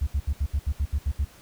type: tone bursts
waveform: sine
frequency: 70.7 Hz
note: C#2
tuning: 35 cents sharp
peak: -19 dBFS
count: 10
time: 0.01-1.249 s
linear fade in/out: 10 ms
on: 60 ms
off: 71 ms
effects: tanh soft clip ceiling -19 dBFS + pink hiss -52 dBFS RMS until 1.41 s